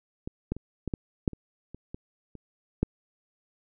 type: clicks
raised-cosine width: 3 ms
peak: -21 / -15 / -26 / -18 / -16 / -10 / -27 / -28 / -24 / -30 / -10 dBFS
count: 11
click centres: 0.275 / 0.52 / 0.566 / 0.877 / 0.938 / 1.278 / 1.333 / 1.746 / 1.945 / 2.353 / 2.83 s
effects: none